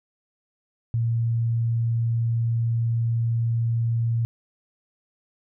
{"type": "tone", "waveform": "sine", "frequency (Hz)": 115.8, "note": "A#2", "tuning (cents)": -11, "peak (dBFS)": -20, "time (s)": [0.94, 4.25], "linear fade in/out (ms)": 0, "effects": []}